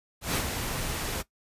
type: noise with ADSR envelope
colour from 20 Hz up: pink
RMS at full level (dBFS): -26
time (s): 0.21-1.23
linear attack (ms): 140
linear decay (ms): 81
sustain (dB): -6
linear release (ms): 27
effects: noise-tail reverb RT60 0.1 s tail -17 dB re dry + resampled to 32000 Hz